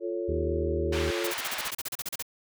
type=chord; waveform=sine; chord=F augmented; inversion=none; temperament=equal; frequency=349.2 / 440 / 554.4 Hz; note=F4 / A4 / C#5; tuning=0 / 0 / 0 cents; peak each=-31 / -34 / -35 dBFS; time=0-1.34 s; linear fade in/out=50 ms
type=harmonic tone; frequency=79 Hz; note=D#2; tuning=27 cents sharp; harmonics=1 / 2 / 3 / 4 / 5; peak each=-30 / -39 / -40 / -40 / -33 dBFS; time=0.28-1.11 s; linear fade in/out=10 ms
type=band-pass noise; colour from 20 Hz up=white; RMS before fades=-35 dBFS; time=0.92-1.71 s; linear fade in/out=10 ms; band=740 to 3000 Hz; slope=12 dB/octave
type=noise bursts; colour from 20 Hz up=white; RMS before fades=-33 dBFS; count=15; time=1.24-2.225 s; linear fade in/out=5 ms; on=33 ms; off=35 ms
effects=none